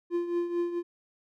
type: tone with tremolo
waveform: triangle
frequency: 346.6 Hz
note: F4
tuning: 13 cents flat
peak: -22 dBFS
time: 0.1-0.83 s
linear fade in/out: 50 ms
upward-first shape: triangle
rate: 4.5 Hz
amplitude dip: 70%
effects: none